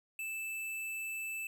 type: tone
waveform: square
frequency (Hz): 2637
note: E7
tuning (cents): 0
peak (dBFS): -38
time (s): 0.19-1.47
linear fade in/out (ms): 2
effects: none